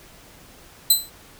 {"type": "tone with exponential decay", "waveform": "10% pulse", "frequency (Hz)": 4031, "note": "B7", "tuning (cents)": 35, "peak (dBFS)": -3, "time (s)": [0.9, 1.1], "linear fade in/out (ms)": 5, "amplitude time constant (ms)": 43, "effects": ["pink hiss -48 dBFS RMS until 1.39 s"]}